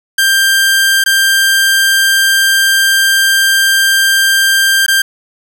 sawtooth tone with dropouts, 1584 Hz, G6, 18 cents sharp, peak -4 dBFS, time 0.18-5.02 s, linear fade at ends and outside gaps 5 ms, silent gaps 1.04-1.06 / 4.864-4.881 s, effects none

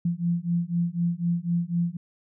sine beating tone pair, 169.9 / 173.9 Hz, F3 / F3, -47 / -7 cents, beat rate 4 Hz, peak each -26 dBFS, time 0.05-1.97 s, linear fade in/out 5 ms, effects none

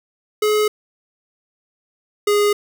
square tone pair in turn, 424.3 / 412.9 Hz, G#4 / G#4, +37 / -10 cents, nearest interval unison, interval 47 cents, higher first, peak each -15 / -14 dBFS, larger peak second, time 0.42-0.68 / 2.27-2.53 s, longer neither, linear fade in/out 5 ms, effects none

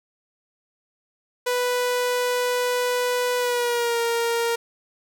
sawtooth tone with pitch glide, 493.9 to 466.2 Hz, B4 to A#4, 0 to 0 cents, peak -17 dBFS, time 1.46-4.56 s, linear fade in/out 10 ms, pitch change -100 cents, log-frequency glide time 3.38-3.99 s, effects none

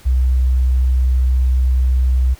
sine tone, 63.7 Hz, C2, 46 cents flat, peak -11 dBFS, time 0.05-2.35 s, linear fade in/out 20 ms, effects pink hiss -45 dBFS RMS until 2.39 s

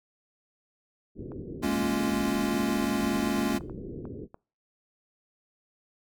white low-pass noise, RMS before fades -39 dBFS, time 1.15-4.28 s, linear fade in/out 50 ms, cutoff 440 Hz, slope 48 dB/octave
clicks, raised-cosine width 1 ms, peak -30 dBFS, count 9, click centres 1.319 / 1.91 / 2.391 / 2.496 / 3.411 / 3.609 / 3.697 / 4.054 / 4.344 s
square chord, Bb minor seventh, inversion third, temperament equal, 207.7 / 233.1 / 277.2 / 349.2 Hz, Ab3 / Bb3 / Db4 / F4, 0 / 0 / 0 / 0 cents, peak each -31 / -32 / -31 / -34 dBFS, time 1.62-3.59 s, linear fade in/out 20 ms
effects noise-tail reverb RT60 0.4 s tail -25 dB re dry

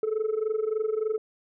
sine tone with amplitude modulation, 435.1 Hz, A4, 19 cents flat, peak -19 dBFS, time 0.03-1.18 s, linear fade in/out 2 ms, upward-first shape sine, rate 23.4 Hz, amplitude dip 85%, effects tanh soft clip ceiling -21 dBFS

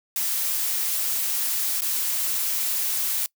blue noise with dropouts, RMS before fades -25 dBFS, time 0.16-3.26 s, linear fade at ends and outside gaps 1 ms, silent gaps 1.807-1.819 s, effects noise-tail reverb RT60 0.1 s tail -23 dB re dry

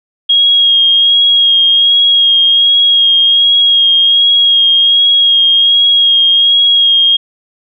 sine tone with vibrato, 3271 Hz, G#7, 27 cents flat, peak -5 dBFS, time 0.29-7.17 s, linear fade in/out 10 ms, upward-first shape sine, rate 1.3 Hz, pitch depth 19 cents each way, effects none

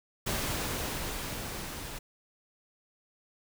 pink noise with level ramp, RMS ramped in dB -31 to -41 dBFS, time 0.26-1.99 s, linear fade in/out 10 ms, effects none

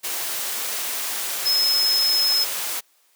sine tone in noise, 5170 Hz, E8, 34 cents flat, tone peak -17 dBFS, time 1.45-2.45 s, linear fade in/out 20 ms, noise white, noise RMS -27 dBFS, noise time 0.03-2.81 s, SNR +7 dB, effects white hiss -61 dBFS RMS until 3.15 s + high-pass 400 Hz 12 dB/octave

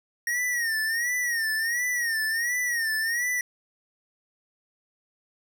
square tone with vibrato, 1864.7 Hz, A#6, in tune, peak -25 dBFS, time 0.27-3.41 s, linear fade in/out 2 ms, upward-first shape sine, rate 1.4 Hz, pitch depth 110 cents each way, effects none

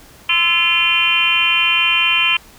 harmonic tone with a mistuned harmonic, 344.5 Hz, F4, 24 cents flat, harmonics 3 / 4 / 5 / 6 / 7 / 8 / 9, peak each -24 / -26 / -28 / -29 / -17 / -17 / -17 dBFS, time 0.29-2.37 s, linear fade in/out 5 ms, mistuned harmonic 4, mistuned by -70 cents, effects pink hiss -44 dBFS RMS until 2.58 s

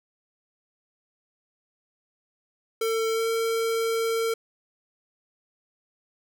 square tone with pitch glide, 449.5 to 454.2 Hz, A4 to A#4, +37 to -45 cents, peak -24 dBFS, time 2.81-4.34 s, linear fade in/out 5 ms, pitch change +18 cents, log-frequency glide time 3.09-3.28 s, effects none

